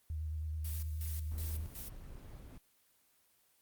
sine tone with vibrato, 77.78 Hz, D#2, in tune, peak -36 dBFS, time 0.1-1.66 s, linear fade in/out 0 ms, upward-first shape square, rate 9.3 Hz, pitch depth 25 cents each way
blue noise with tremolo, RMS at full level -46 dBFS, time 0.64-1.89 s, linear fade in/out 10 ms, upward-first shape square, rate 2.7 Hz, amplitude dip 80%
brown noise, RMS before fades -49 dBFS, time 1.31-2.58 s, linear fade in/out 5 ms
effects white hiss -71 dBFS RMS until 3.61 s + Opus 24 kbps

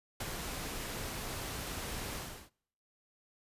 pink noise with ADSR envelope, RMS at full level -37 dBFS, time 0.2-2.5 s, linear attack 6 ms, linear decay 29 ms, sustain -3 dB, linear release 350 ms, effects noise-tail reverb RT60 0.7 s tail -26 dB re dry + resampled to 32000 Hz

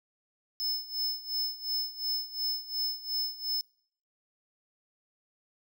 square tone with tremolo, 5230 Hz, E8, 15 cents flat, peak -28 dBFS, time 0.6-3.61 s, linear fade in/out 0 ms, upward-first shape sine, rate 2.8 Hz, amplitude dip 85%, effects noise-tail reverb RT60 0.6 s tail -25 dB re dry

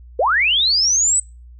sine linear sweep, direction up, 426.3 to 8140 Hz, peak -13 dBFS, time 0.19-1.2 s, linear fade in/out 5 ms, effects noise-tail reverb RT60 0.3 s tail -25 dB re dry + added 60 Hz sine -38 dBFS peak until 1.59 s

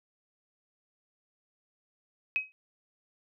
sine tone with exponential decay, 2540 Hz, D#7, 35 cents sharp, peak -22 dBFS, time 2.36-2.52 s, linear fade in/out 0 ms, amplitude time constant 33 ms, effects none

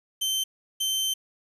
sawtooth tone bursts at uneven times, 3102 Hz, G7, 19 cents flat, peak -21 dBFS, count 2, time 0.21-0.44 / 0.8-1.14 s, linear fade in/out 10 ms, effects resampled to 32000 Hz + 9-bit

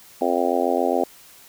harmonic tone, 87.31 Hz, F2, in tune, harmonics 3 / 4 / 5 / 6 / 7 / 8 / 9, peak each -26 / -26 / -26 / -26 / -26 / -26 / -26 dBFS, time 0.21-1.04 s, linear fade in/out 5 ms, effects white hiss -48 dBFS RMS until 1.48 s

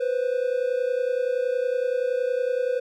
triangle tone pair together, 492.6 / 523.3 Hz, B4 / C5, -5 / 0 cents, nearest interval minor second, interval 105 cents, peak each -22 / -24 dBFS, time 0-2.8 s, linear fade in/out 10 ms, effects none

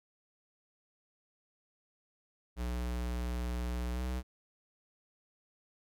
square tone with pitch glide, 60.5 to 62.81 Hz, B1 to B1, -35 to +30 cents, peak -34 dBFS, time 2.56-4.23 s, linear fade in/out 50 ms, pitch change +65 cents, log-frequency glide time 3.93-4.01 s, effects none

